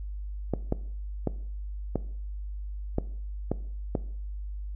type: clicks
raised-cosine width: 2 ms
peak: -12 dBFS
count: 7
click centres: 0.537 / 0.724 / 1.273 / 1.957 / 2.984 / 3.516 / 3.952 s
effects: noise-tail reverb RT60 0.6 s tail -18 dB re dry + added 50 Hz sine -33 dBFS peak until 4.75 s